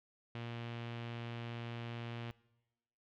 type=tone with low-pass filter; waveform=sawtooth; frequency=117.6 Hz; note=A#2; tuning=16 cents sharp; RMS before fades=-44 dBFS; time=0.35-2.31 s; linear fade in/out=0 ms; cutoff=3000 Hz; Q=2.2; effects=noise-tail reverb RT60 1.0 s tail -21 dB re dry